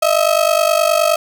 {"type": "ring-modulated tone", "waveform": "35% pulse", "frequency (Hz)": 641, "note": "E5", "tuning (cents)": -49, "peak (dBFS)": -7, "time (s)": [0.02, 1.16], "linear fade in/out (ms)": 5, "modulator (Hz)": 24.8, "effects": []}